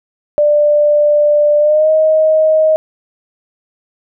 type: tone with pitch glide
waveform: sine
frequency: 592 to 627.2 Hz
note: D5 to D#5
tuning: +14 to +14 cents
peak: -7 dBFS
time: 0.38-2.76 s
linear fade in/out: 0 ms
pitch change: +100 cents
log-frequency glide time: 1.59-1.9 s
effects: none

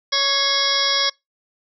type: harmonic tone with a mistuned harmonic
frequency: 556 Hz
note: C#5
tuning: 5 cents sharp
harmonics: 1 / 2 / 3 / 4 / 6 / 7 / 8 / 9 / 10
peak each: -29 / -26 / -27 / -27 / -23 / -26 / -29 / -23 / -23 dBFS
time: 0.12-1.1 s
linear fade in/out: 10 ms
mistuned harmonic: 4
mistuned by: -50 cents
effects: noise-tail reverb RT60 0.2 s tail -26 dB re dry

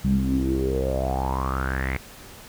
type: tone with low-pass filter sweep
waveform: sawtooth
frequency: 65.8 Hz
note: C2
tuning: 10 cents sharp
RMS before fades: -24 dBFS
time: 0.04-1.97 s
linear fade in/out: 5 ms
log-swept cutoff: 180 to 2200 Hz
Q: 9
effects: pink hiss -44 dBFS RMS until 2.48 s

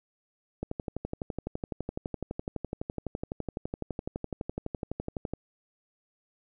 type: click train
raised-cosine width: 2 ms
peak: -19 dBFS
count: 57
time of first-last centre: 0.63-5.336 s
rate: 11.9 Hz
effects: none

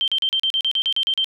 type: tone bursts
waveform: sine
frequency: 3136 Hz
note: G7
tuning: in tune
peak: -17 dBFS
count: 12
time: 0.01-1.244 s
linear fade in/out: 0 ms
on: 68 ms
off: 38 ms
effects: none

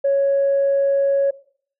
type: tone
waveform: sine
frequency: 554.4 Hz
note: C#5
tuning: in tune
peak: -13 dBFS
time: 0.04-1.31 s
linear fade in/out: 10 ms
effects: noise-tail reverb RT60 0.5 s tail -18 dB re dry + tanh soft clip ceiling -11 dBFS

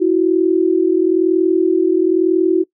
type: tone pair together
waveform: sine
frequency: 329.6 / 370.6 Hz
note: E4 / F#4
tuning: 0 / +3 cents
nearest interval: major second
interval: 203 cents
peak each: -14 / -13 dBFS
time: 0-2.64 s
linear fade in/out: 20 ms
effects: noise-tail reverb RT60 0.1 s tail -21 dB re dry

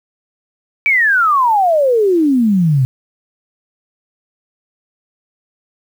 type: exponential sweep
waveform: sine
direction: down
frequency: 2343 to 124.4 Hz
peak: -9 dBFS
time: 0.86-2.85 s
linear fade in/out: 0 ms
effects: 7-bit

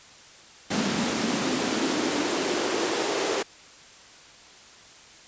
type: noise with high-pass filter sweep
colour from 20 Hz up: pink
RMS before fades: -26 dBFS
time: 0.7-3.43 s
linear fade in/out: 10 ms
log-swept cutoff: 200 to 440 Hz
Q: 3.1
effects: white hiss -49 dBFS RMS until 5.27 s + resampled to 16000 Hz

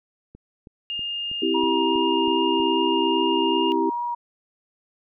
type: click train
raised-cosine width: 3 ms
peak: -30 dBFS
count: 8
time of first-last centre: 0.35-2.601 s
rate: 3.11 Hz
type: tone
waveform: sine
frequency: 2823 Hz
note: F7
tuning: 18 cents sharp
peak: -26 dBFS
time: 0.9-3.72 s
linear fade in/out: 0 ms
type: chord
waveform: sine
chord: C major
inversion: none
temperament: equal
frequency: 261.6 / 329.6 / 392 Hz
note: C4 / E4 / G4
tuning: 0 / 0 / 0 cents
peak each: -27 / -23 / -24 dBFS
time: 1.42-3.9 s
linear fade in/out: 5 ms
type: tone with vibrato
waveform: sine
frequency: 951 Hz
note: A#5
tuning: 34 cents sharp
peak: -24 dBFS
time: 1.54-4.15 s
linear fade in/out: 10 ms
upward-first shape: triangle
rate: 2.5 Hz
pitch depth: 17 cents each way
effects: none

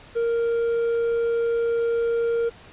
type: tone with hard clipping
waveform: sine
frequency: 465.4 Hz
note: A#4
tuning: 3 cents flat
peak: -21 dBFS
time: 0.15-2.5 s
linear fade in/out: 20 ms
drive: 3 dB
effects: pink hiss -47 dBFS RMS until 2.72 s + resampled to 8000 Hz

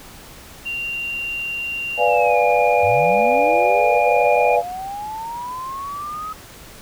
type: tone with pitch glide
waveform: sine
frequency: 2769 to 2425 Hz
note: F7 to D#7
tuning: -15 to -45 cents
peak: -23 dBFS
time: 0.65-4.57 s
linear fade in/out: 20 ms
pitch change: -230 cents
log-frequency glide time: 2.05-2.38 s
type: chord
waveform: sine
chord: B diminished seventh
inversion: none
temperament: equal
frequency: 493.9 / 587.3 / 698.5 / 830.6 Hz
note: B4 / D5 / F5 / Ab5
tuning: 0 / 0 / 0 / 0 cents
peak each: -19 dBFS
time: 1.97-4.63 s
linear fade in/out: 50 ms
type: linear sweep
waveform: sine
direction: up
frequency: 87.31 to 1279 Hz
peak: -26 dBFS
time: 2.83-6.33 s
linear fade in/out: 5 ms
effects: pink hiss -41 dBFS RMS until 6.81 s

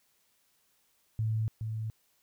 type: tone with echo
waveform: sine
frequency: 110.2 Hz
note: A2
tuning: 3 cents sharp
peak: -27 dBFS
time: 1.19-1.48 s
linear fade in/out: 0 ms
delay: 420 ms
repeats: 1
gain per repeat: -5 dB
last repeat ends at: 1.9 s
effects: white hiss -71 dBFS RMS until 2.22 s

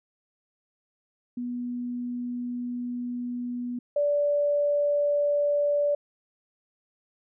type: tone pair in turn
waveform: sine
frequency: 244.2 / 580.8 Hz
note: B3 / D5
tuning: -19 / -19 cents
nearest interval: octave + minor third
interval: 1500 cents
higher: second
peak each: -29 / -21 dBFS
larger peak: second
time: 1.37-3.79 / 3.96-5.95 s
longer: first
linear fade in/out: 5 ms
effects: none

